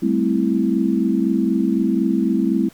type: chord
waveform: sine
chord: A minor seventh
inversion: third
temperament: equal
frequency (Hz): 196 / 220 / 261.6 / 329.6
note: G3 / A3 / C4 / E4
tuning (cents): 0 / 0 / 0 / 0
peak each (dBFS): -21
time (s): 0.02-2.69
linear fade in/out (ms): 10
effects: pink hiss -49 dBFS RMS until 2.73 s